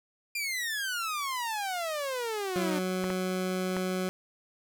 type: exponential sweep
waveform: sawtooth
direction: down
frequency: 2426 to 293.7 Hz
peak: -27 dBFS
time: 0.35-2.79 s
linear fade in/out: 5 ms
type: tone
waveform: 20% pulse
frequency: 185 Hz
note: F#3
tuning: in tune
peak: -24 dBFS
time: 2.56-4.09 s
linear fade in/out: 0 ms
type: clicks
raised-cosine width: 0.5 ms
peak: -18 dBFS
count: 3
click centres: 3.041 / 3.103 / 3.767 s
effects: none